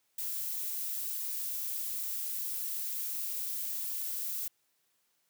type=noise; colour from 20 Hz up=violet; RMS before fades=-36 dBFS; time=0.18-4.48 s; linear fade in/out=5 ms; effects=white hiss -75 dBFS RMS until 5.29 s + high-pass 100 Hz 12 dB/octave